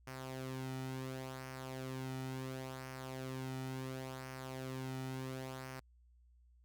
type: tone with flanger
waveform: sawtooth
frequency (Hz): 130.81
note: C3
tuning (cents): 0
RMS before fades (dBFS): -44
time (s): 0.07-5.8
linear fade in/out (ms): 5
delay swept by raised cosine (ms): 0.26 to 1.86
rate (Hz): 0.71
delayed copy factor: -0.55
effects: added 60 Hz sine -63 dBFS peak until 6.64 s